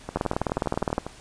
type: two click trains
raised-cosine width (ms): 1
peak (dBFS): -9 / -17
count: 17 / 13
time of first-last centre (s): 0.16-0.981 / 0.09-1.066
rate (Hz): 19.5 / 12.3
effects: pink hiss -48 dBFS RMS until 1.2 s + resampled to 22050 Hz